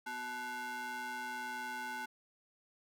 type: ring-modulated tone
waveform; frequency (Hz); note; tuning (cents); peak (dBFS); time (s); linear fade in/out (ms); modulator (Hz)
square; 310.2; D#4; -5; -37; 0.06-2.06; 10; 1180
effects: none